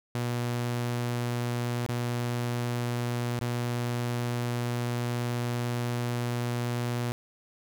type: tone with dropouts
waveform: sawtooth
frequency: 120.6 Hz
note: B2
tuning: 41 cents flat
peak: -24 dBFS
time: 0.15-7.12 s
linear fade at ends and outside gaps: 0 ms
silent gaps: 1.863-1.889 / 3.391-3.413 s
effects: none